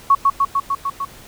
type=tone with echo; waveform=sine; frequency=1108.7 Hz; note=C#6; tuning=in tune; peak=-8 dBFS; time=0.1-0.15 s; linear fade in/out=5 ms; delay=150 ms; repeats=6; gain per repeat=-2 dB; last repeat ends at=1.05 s; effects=pink hiss -42 dBFS RMS until 1.27 s